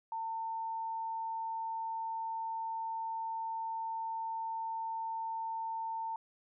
sine tone, 900 Hz, A5, 39 cents sharp, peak -35 dBFS, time 0.12-6.16 s, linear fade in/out 2 ms, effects none

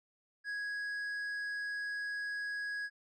triangle tone with tanh clipping, 1661.2 Hz, G#6, in tune, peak -37 dBFS, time 0.44-2.9 s, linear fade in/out 50 ms, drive 10 dB, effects none

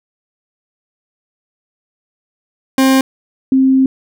40% pulse / sine tone pair in turn, 265.4 / 264.4 Hz, C4 / C4, +25 / +18 cents, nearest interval unison, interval 7 cents, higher first, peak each -7 dBFS, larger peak neither, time 2.78-3.01 / 3.52-3.86 s, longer second, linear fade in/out 2 ms, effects none

